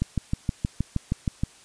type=click train; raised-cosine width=5 ms; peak=-11 dBFS; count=10; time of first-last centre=0.02-1.435 s; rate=6.36 Hz; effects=white hiss -52 dBFS RMS until 1.64 s + resampled to 22050 Hz